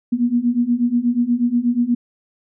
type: beating tone pair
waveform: sine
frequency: 235.9 / 244.2 Hz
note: A#3 / B3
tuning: +21 / -19 cents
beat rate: 8.3 Hz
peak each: -19 / -17 dBFS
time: 0.12-1.95 s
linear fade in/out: 10 ms
effects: none